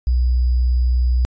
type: tone with sample-and-hold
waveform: sine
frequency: 61.74 Hz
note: B1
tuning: in tune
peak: -13 dBFS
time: 0.07-1.25 s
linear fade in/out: 0 ms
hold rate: 4900 Hz
effects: resampled to 16000 Hz